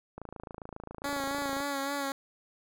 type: click train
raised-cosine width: 1 ms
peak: -27 dBFS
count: 40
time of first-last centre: 0.18-1.603 s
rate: 27.4 Hz
type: tone with vibrato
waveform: 10% pulse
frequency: 279.1 Hz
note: C#4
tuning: 12 cents sharp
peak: -23 dBFS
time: 1.04-2.12 s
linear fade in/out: 2 ms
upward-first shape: sine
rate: 3.6 Hz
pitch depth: 36 cents each way
effects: none